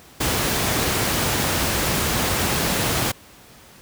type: noise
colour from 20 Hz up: pink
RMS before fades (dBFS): -21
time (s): 0.2-3.12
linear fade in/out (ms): 10
effects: pink hiss -47 dBFS RMS until 3.81 s + high-pass 60 Hz 12 dB/octave